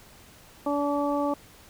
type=harmonic tone; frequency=287.8 Hz; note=D4; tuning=35 cents flat; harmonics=1 / 2 / 3 / 4; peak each=-27 / -28 / -31 / -33 dBFS; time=0.66-1.34 s; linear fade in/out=5 ms; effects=pink hiss -52 dBFS RMS until 1.69 s